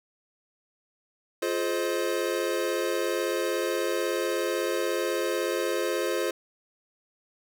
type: chord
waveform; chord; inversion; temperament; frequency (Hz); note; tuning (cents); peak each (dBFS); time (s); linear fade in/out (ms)
square; F minor seventh; none; equal with one note detuned; 349.2 / 425.5 / 523.3 / 622.3; F4 / Ab4 / C5 / Eb5; 0 / +42 / 0 / 0; -31 / -32 / -31 / -36; 1.42-6.31; 5
effects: none